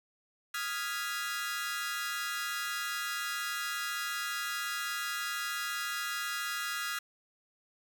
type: chord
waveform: sawtooth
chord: F half-diminished seventh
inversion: third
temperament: equal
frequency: 1244.5 / 1396.9 / 1661.2 / 1975.5 Hz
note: Eb6 / F6 / Ab6 / Cb7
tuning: 0 / 0 / 0 / 0 cents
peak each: -37 / -34 / -35 / -38 dBFS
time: 0.54-6.99 s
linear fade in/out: 5 ms
effects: none